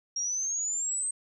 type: exponential sweep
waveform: sine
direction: up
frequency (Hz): 5588 to 8372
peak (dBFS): -28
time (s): 0.16-1.11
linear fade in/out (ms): 5
effects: none